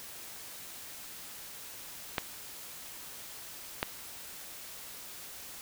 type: clicks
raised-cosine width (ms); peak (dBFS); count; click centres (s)
0.3; -12; 2; 2.182 / 3.829
effects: white hiss -46 dBFS RMS until 5.61 s